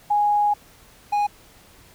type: tone pair in turn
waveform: sine / triangle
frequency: 828 / 824.7 Hz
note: G#5 / G#5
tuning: -5 / -12 cents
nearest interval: unison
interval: 7 cents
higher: first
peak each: -16 dBFS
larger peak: neither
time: 0.1-0.54 / 1.12-1.27 s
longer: first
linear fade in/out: 10 ms
effects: pink hiss -51 dBFS RMS until 1.94 s